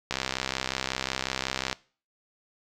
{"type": "click train", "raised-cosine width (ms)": 0.2, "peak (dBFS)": -10, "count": 107, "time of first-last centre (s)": [0.11, 1.728], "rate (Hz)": 65.5, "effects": ["noise-tail reverb RT60 0.4 s tail -21 dB re dry"]}